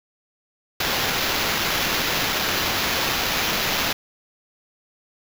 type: noise with sample-and-hold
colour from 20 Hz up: blue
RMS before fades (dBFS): -23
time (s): 0.8-3.93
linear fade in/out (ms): 5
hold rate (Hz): 8820
effects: none